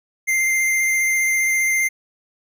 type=tone with vibrato; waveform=square; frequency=2093 Hz; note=C7; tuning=in tune; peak=-17 dBFS; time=0.27-1.89 s; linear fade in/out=20 ms; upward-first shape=square; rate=15 Hz; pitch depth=9 cents each way; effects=none